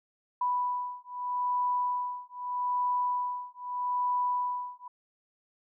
sine beating tone pair, 987.8 / 988.6 Hz, B5 / B5, 0 / +1 cents, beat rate 0.8 Hz, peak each -31 dBFS, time 0.41-4.88 s, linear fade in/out 5 ms, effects none

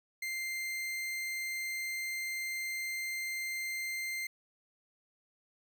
40% pulse tone, 2093 Hz, C7, in tune, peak -34 dBFS, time 0.22-4.27 s, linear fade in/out 5 ms, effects none

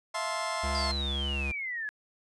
30% pulse chord, F major seventh, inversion third, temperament just, 654.8 / 698.5 / 873.1 / 1047.7 Hz, E5 / F5 / A5 / C6, -12 / 0 / -14 / +2 cents, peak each -33 / -37 / -37 / -31 dBFS, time 0.14-0.92 s, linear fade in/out 10 ms
square tone with vibrato, 69.3 Hz, C#2, in tune, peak -32 dBFS, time 0.63-1.52 s, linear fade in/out 10 ms, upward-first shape square, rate 3.4 Hz, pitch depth 8 cents each way
sine exponential sweep, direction down, 4887 to 1672 Hz, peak -32 dBFS, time 0.75-1.89 s, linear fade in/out 0 ms
effects resampled to 24000 Hz

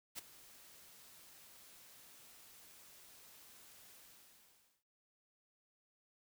white noise with ADSR envelope, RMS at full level -43 dBFS, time 0.15-4.84 s, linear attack 35 ms, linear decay 12 ms, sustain -17 dB, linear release 880 ms, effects none

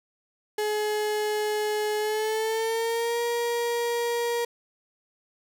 35% pulse tone with pitch glide, 423.4 to 472.5 Hz, G#4 to A#4, +33 to +23 cents, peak -23 dBFS, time 0.58-4.45 s, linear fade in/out 5 ms, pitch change +190 cents, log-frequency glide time 1.98-3.21 s, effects none

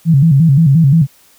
sine tone with vibrato, 150 Hz, D3, 37 cents sharp, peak -5 dBFS, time 0.05-1.07 s, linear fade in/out 50 ms, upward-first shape square, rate 5.7 Hz, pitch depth 160 cents each way, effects white hiss -48 dBFS RMS until 1.38 s

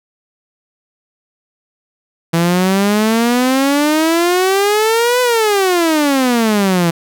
sawtooth exponential two-way sweep, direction up then down, 164.81 to 504 to 164.81 Hz, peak -7 dBFS, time 2.33-6.91 s, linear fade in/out 10 ms, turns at 5.21 s, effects none

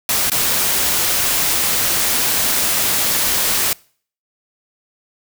white noise with dropouts, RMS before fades -17 dBFS, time 0.09-3.73 s, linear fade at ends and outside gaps 2 ms, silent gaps 0.299-0.317 s, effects noise-tail reverb RT60 0.5 s tail -25 dB re dry

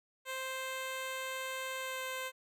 10% pulse tone with pitch glide, 523.3 to 519.4 Hz, C5 to C5, 0 to -13 cents, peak -29 dBFS, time 0.25-2.32 s, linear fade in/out 50 ms, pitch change -13 cents, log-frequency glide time 1.8-2.02 s, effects none

